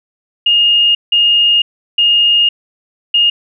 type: tone bursts at uneven times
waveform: sine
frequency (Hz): 2843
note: F7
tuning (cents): +30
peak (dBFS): -7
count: 4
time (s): 0.46-0.95 / 1.12-1.62 / 1.98-2.49 / 3.14-3.3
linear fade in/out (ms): 5
effects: none